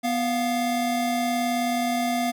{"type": "tone pair together", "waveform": "square", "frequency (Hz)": [246, 699], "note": ["B3", "F5"], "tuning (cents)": [-7, 1], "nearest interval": "octave + tritone", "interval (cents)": 1808, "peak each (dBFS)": -26, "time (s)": [0.03, 2.32], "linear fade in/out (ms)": 20, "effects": []}